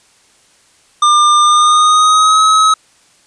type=tone with pitch glide; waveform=square; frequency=1200 to 1278.7 Hz; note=D6 to D#6; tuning=+37 to +47 cents; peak=-7 dBFS; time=1.02-2.74 s; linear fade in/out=5 ms; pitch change=+110 cents; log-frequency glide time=1.41-2.41 s; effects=white hiss -50 dBFS RMS until 3.26 s + resampled to 22050 Hz